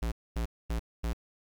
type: tone bursts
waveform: square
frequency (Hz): 57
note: A#1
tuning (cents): -38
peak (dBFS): -30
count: 4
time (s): 0.02-1.132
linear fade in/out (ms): 5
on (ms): 98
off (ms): 240
effects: 10-bit